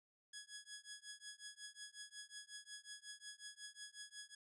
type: tone with tremolo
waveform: 10% pulse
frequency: 1675 Hz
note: G#6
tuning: 14 cents sharp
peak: -39 dBFS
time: 0.33-4.35 s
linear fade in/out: 5 ms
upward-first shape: triangle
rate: 5.5 Hz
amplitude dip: 100%
effects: resampled to 24000 Hz